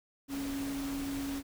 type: tone in noise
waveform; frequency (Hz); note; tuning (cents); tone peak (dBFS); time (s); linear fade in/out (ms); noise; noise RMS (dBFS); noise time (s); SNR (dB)
sine; 277.2; C#4; 0; -34; 0.28-1.43; 50; pink; -43; 0.28-1.43; +6
effects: none